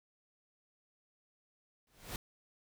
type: noise with exponential growth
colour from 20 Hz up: pink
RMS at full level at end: -38 dBFS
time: 1.87-2.16 s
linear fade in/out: 2 ms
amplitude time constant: 63 ms
effects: none